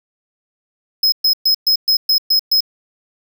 square tone bursts, 5120 Hz, D#8, 49 cents sharp, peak -11 dBFS, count 8, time 1.03-2.606 s, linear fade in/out 5 ms, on 92 ms, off 120 ms, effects none

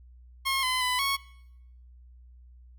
15% pulse tone with pitch steps, 1077 / 1020 / 1001 / 1104 Hz, C6 / C6 / B5 / C#6, +50 / -44 / +23 / -7 cents, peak -19 dBFS, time 0.45-1.17 s, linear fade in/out 20 ms, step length 180 ms, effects noise-tail reverb RT60 0.8 s tail -22 dB re dry + added 61 Hz sine -49 dBFS peak until 2.78 s

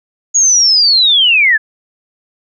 sine linear sweep, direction down, 6740 to 1661.2 Hz, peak -6 dBFS, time 0.34-1.58 s, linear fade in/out 20 ms, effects none

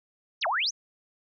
sine exponential two-way sweep, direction down then up, 6645 to 619 to 6645 Hz, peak -24 dBFS, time 0.41-0.71 s, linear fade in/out 20 ms, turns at 0.47 s, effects none

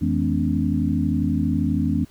sine tone cluster, 86.4 / 163.2 / 215.1 / 253.1 / 285.4 Hz, F2 / E3 / A3 / B3 / D4, -18 / -17 / -39 / +43 / -49 cents, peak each -25 dBFS, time 0.01-2.05 s, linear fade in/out 10 ms, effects pink hiss -54 dBFS RMS until 2.1 s

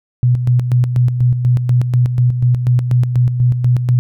sine tone with tremolo, 123.47 Hz, B2, in tune, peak -8 dBFS, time 0.23-3.99 s, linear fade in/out 0 ms, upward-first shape square, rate 4.1 Hz, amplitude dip 55%, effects none

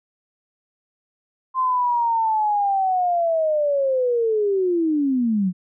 sine linear sweep, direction down, 1046.5 to 175 Hz, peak -17 dBFS, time 1.54-5.53 s, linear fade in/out 50 ms, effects none

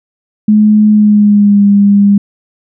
sine tone with pitch glide, 212.2 to 201.7 Hz, G#3 to G3, +38 to +50 cents, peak -3 dBFS, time 0.48-2.18 s, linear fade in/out 5 ms, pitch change -88 cents, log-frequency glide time 0.9-1.64 s, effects none

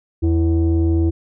sine tone pair together, 82.55 / 330 Hz, E2 / E4, +3 / +2 cents, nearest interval 2 octaves, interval 2399 cents, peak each -13 / -16 dBFS, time 0.22-1.11 s, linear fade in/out 20 ms, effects tanh soft clip ceiling -10 dBFS

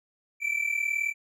triangle tone pair together, 2310 / 2349 Hz, D7 / D7, -29 / 0 cents, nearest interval unison, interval 29 cents, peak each -27 dBFS, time 0.4-1.14 s, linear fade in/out 50 ms, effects none

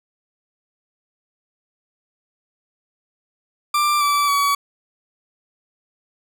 40% pulse tone with pitch steps, 1183 / 1158.7 / 1134.8 Hz, D6 / D6 / C#6, +12 / -24 / +40 cents, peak -15 dBFS, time 3.74-4.55 s, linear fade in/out 5 ms, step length 270 ms, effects none

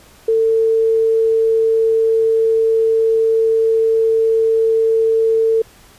sine tone, 448.4 Hz, A4, 33 cents sharp, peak -11 dBFS, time 0.28-5.62 s, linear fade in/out 5 ms, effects pink hiss -46 dBFS RMS until 5.98 s + resampled to 32000 Hz

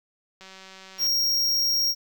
click train, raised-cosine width 0.2 ms, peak -28 dBFS, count 126, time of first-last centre 0.41-1.068 s, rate 190 Hz
square tone, 5588 Hz, F8, in tune, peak -21 dBFS, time 0.98-1.95 s, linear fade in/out 50 ms
effects 10-bit

